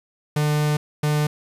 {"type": "tone pair in turn", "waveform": "45% pulse", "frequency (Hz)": [149.7, 149.7], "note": ["D3", "D3"], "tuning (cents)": [33, 33], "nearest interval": "unison", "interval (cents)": 0, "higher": "neither", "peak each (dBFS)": -18, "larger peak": "neither", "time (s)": [[0.36, 0.77], [1.03, 1.27]], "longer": "first", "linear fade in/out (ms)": 5, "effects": ["resampled to 32000 Hz", "8-bit"]}